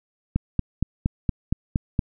click train, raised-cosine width 5 ms, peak -8 dBFS, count 8, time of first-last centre 0.36-1.992 s, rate 4.29 Hz, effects none

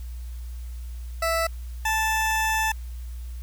20% pulse tone pair in turn, 659.3 / 878.5 Hz, E5 / A5, 0 / -3 cents, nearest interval perfect fourth, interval 497 cents, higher second, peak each -17 dBFS, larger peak neither, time 1.22-1.47 / 1.85-2.72 s, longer second, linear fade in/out 5 ms, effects added 60 Hz sine -32 dBFS peak until 3.42 s + white hiss -54 dBFS RMS until 3.42 s

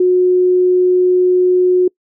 sine tone, 363.8 Hz, F#4, 29 cents flat, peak -8 dBFS, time 0-1.88 s, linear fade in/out 5 ms, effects noise-tail reverb RT60 0.1 s tail -26 dB re dry

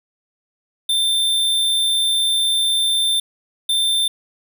square tone pair in turn, 3572 / 3572 Hz, A7 / A7, +25 / +25 cents, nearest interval unison, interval 0 cents, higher neither, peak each -16 dBFS, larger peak neither, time 0.89-3.2 / 3.69-4.08 s, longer first, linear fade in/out 5 ms, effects none

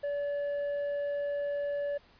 triangle tone with tanh clipping, 574 Hz, D5, 40 cents flat, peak -31 dBFS, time 0.03-1.98 s, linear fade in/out 10 ms, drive 9 dB, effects pink hiss -61 dBFS RMS until 2.19 s + resampled to 11025 Hz

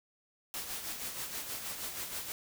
white noise with tremolo, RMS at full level -38 dBFS, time 0.54-2.32 s, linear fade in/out 0 ms, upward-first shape sine, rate 6.3 Hz, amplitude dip 50%, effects none

